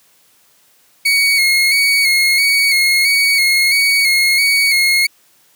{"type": "tone with vibrato", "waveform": "30% pulse", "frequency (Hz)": 2200, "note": "C#7", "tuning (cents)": -14, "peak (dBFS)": -8, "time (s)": [1.05, 5.07], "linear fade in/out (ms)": 10, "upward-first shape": "square", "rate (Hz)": 1.5, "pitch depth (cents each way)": 35, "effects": ["white hiss -53 dBFS RMS until 5.55 s", "high-pass 100 Hz 12 dB/octave"]}